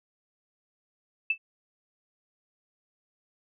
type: tone with exponential decay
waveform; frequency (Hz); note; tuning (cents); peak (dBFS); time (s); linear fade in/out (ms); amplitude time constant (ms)
sine; 2637; E7; 0; -19; 1.3-1.38; 5; 17
effects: none